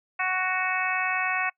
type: harmonic tone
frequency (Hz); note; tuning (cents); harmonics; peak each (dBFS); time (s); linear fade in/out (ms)
370.8; F#4; +4; 2 / 3 / 4 / 5 / 6 / 7; -31 / -31 / -31 / -31 / -31 / -31; 0.19-1.5; 10
effects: noise-tail reverb RT60 0.1 s tail -24 dB re dry